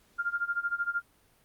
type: tone with tremolo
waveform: sine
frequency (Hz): 1400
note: F6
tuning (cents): +4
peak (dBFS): -25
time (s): 0.18-1.02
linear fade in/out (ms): 20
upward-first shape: sine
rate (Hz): 13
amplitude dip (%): 90
effects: pink hiss -65 dBFS RMS until 1.44 s + Opus 48 kbps